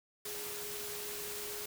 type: tone in noise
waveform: sine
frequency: 415.3 Hz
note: G#4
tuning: in tune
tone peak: -46 dBFS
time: 0.25-1.66 s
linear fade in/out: 5 ms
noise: white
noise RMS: -42 dBFS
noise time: 0.25-1.66 s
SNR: -7 dB
effects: none